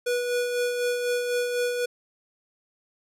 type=tone with tremolo; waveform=square; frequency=488.1 Hz; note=B4; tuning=20 cents flat; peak=-23 dBFS; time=0.06-1.86 s; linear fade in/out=10 ms; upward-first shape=sine; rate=4 Hz; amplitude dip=40%; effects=resampled to 32000 Hz